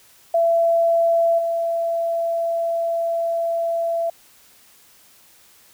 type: tone with level steps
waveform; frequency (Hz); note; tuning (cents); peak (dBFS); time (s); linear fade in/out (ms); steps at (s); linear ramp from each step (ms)
sine; 671; E5; +31; -14 / -19; 0.34-4.1; 5; 1.38; 10
effects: white hiss -52 dBFS RMS until 5.73 s